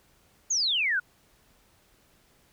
sine exponential sweep, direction down, 6890 to 1409 Hz, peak -23 dBFS, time 0.5-1 s, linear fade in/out 10 ms, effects pink hiss -63 dBFS RMS until 2.52 s

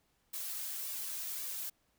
blue noise with flanger, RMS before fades -40 dBFS, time 0.33-1.7 s, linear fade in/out 10 ms, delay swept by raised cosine 1.7 to 3.3 ms, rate 1.8 Hz, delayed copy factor +0.55, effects pink hiss -75 dBFS RMS until 1.98 s

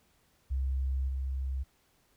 sine tone with level steps, 66.4 Hz, C2, 26 cents sharp, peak -27 / -30 dBFS, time 0.5-1.64 s, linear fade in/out 20 ms, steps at 1.08 s, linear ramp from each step 10 ms, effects tanh soft clip ceiling -23 dBFS + pink hiss -69 dBFS RMS until 2.16 s

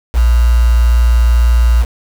sine tone with quantisation, 59 Hz, A#1, 22 cents sharp, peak -6 dBFS, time 0.13-1.86 s, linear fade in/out 50 ms, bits 4, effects none

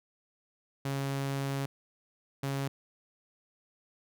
sawtooth tone pair in turn, 137.7 / 137.7 Hz, C#3 / C#3, -11 / -11 cents, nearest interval unison, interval 0 cents, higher neither, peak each -27 / -27 dBFS, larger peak neither, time 0.85-1.66 / 2.43-2.68 s, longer first, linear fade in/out 5 ms, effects none

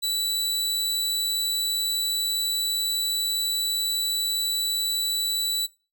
sawtooth tone, 3951 Hz, B7, in tune, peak -20 dBFS, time 0.02-5.67 s, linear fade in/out 20 ms, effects noise-tail reverb RT60 0.3 s tail -20 dB re dry

